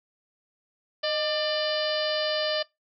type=harmonic tone with a mistuned harmonic; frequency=595 Hz; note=D5; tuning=22 cents sharp; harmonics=1 / 2 / 3 / 4 / 5 / 6 / 7 / 8 / 9; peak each=-27 / -37 / -34 / -41 / -33 / -38 / -36 / -34 / -45 dBFS; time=1.03-2.63 s; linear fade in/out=10 ms; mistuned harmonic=1; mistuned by=+59 cents; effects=noise-tail reverb RT60 0.2 s tail -24 dB re dry